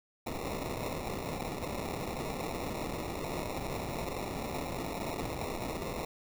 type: noise with sample-and-hold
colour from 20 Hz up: white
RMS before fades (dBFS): -37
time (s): 0.26-6.05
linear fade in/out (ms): 5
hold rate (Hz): 1575
effects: none